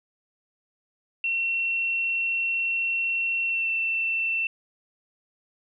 sine tone with pitch glide, 2718 to 2684 Hz, F7 to E7, -48 to +31 cents, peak -23 dBFS, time 1.24-4.47 s, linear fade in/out 2 ms, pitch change -21 cents, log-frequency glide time 3.46-3.7 s, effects none

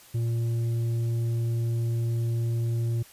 sine tone with tanh clipping, 116.4 Hz, A#2, 2 cents flat, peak -25 dBFS, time 0.14-3.03 s, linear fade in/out 10 ms, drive 6 dB, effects white hiss -52 dBFS RMS until 3.12 s + resampled to 32000 Hz

